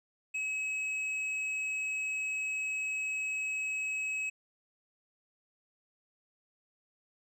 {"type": "tone with hard clipping", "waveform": "triangle", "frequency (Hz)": 2562, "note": "E7", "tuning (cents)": -50, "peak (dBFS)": -33, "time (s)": [0.34, 4.3], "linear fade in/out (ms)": 10, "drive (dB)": 8, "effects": []}